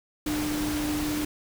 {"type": "tone in noise", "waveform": "sine", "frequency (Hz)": 299.9, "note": "D4", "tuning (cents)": 36, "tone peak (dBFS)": -27, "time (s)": [0.26, 1.25], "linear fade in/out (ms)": 5, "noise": "pink", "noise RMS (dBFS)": -33, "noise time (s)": [0.26, 1.25], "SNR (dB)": 3, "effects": []}